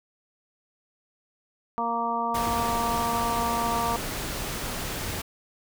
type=harmonic tone; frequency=233.1 Hz; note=A#3; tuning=in tune; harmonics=1 / 2 / 3 / 4 / 5; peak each=-34 / -36 / -31 / -28 / -30 dBFS; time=1.78-3.96 s; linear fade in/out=0 ms
type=noise; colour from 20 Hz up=pink; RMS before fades=-32 dBFS; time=2.34-5.22 s; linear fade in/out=10 ms
effects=none